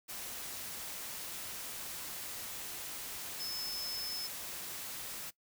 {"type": "tone in noise", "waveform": "sine", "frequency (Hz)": 5220, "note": "E8", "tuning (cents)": -18, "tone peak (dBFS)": -38, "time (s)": [3.39, 4.28], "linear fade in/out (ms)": 20, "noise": "white", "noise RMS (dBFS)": -43, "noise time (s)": [0.08, 5.31], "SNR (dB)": 2, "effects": ["noise-tail reverb RT60 0.1 s tail -20 dB re dry"]}